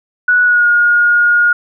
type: tone with pitch glide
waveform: sine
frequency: 1471 to 1431.6 Hz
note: F#6 to F6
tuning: -11 to +42 cents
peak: -7 dBFS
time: 0.28-1.53 s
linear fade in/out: 5 ms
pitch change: -47 cents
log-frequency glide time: 0.44-0.67 s
effects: none